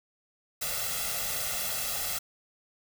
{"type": "noise with comb filter", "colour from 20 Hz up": "white", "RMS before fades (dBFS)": -32, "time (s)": [0.61, 2.19], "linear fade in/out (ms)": 10, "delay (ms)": 1.5, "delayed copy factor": 0.9, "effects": []}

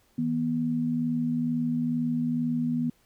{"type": "tone pair together", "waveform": "sine", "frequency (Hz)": [160, 242.2], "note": ["D#3", "B3"], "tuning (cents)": [49, -34], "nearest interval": "perfect fifth", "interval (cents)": 717, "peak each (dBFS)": [-31, -25], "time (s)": [0.18, 2.9], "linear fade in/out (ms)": 5, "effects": ["pink hiss -65 dBFS RMS until 3.05 s"]}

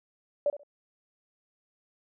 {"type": "tone with echo", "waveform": "sine", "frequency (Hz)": 579, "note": "D5", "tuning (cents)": -25, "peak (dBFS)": -22, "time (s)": [0.46, 0.5], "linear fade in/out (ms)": 2, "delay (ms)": 67, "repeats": 2, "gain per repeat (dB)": -14, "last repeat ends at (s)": 0.634, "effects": []}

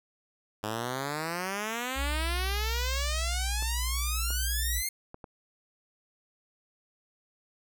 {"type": "exponential sweep", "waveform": "5% pulse", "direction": "up", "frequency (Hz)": [103.83, 2153], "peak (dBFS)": -20, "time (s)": [0.63, 4.89], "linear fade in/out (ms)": 5}
{"type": "tone with pitch glide", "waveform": "sine", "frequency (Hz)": [62.9, 59.68], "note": ["B1", "A#1"], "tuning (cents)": [32, 41], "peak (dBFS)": -29, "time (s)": [1.95, 4.83], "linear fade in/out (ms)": 50, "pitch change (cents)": -91, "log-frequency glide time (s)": [2.3, 4.1]}
{"type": "clicks", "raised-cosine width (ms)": 1, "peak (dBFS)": -29, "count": 4, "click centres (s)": [3.625, 4.305, 5.144, 5.242]}
{"effects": []}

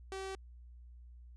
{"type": "tone", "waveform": "sawtooth", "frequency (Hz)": 384.4, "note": "G4", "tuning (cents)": -34, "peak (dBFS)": -36, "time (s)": [0.12, 0.35], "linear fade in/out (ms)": 0, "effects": ["added 60 Hz sine -51 dBFS peak until 1.36 s", "resampled to 22050 Hz"]}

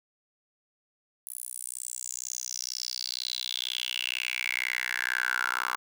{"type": "tone with high-pass filter sweep", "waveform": "10% pulse", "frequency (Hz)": 62.1, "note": "B1", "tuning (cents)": 10, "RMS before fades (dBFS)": -33, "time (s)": [1.27, 5.76], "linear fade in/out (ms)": 0, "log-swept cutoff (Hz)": [11000, 1200], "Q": 6.5, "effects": []}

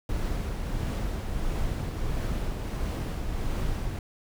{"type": "noise with tremolo", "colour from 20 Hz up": "brown", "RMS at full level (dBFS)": -28, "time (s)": [0.09, 3.99], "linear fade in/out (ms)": 2, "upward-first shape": "triangle", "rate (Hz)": 1.5, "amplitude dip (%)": 35, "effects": []}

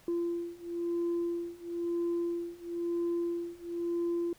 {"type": "beating tone pair", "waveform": "sine", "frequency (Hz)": [342.3, 343.3], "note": ["F4", "F4"], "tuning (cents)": [-35, -30], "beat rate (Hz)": 1, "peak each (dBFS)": [-33, -32], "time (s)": [0.08, 4.33], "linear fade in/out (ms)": 2, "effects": ["tanh soft clip ceiling -26 dBFS", "pink hiss -61 dBFS RMS until 4.38 s"]}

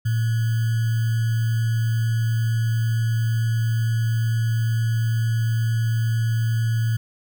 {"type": "tone with sample-and-hold", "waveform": "sine", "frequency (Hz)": 113.6, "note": "A#2", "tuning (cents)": -44, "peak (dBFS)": -18, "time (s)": [0.05, 6.97], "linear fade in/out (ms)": 10, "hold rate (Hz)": 1575, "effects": []}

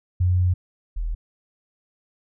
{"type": "tone pair in turn", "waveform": "sine", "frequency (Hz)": [90.4, 40.41], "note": ["F#2", "E1"], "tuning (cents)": [-40, -34], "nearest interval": "octave + major second", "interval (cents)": 1394, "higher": "first", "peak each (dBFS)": [-16, -23], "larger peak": "first", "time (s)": [[0.2, 0.54], [0.96, 1.15]], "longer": "first", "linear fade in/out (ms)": 10, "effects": []}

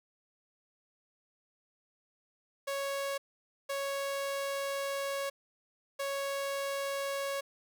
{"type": "tone bursts at uneven times", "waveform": "sawtooth", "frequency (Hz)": 554.4, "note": "C#5", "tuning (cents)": 0, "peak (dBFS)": -29, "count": 3, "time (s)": [[2.67, 3.18], [3.69, 5.3], [5.99, 7.41]], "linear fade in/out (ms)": 10, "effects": []}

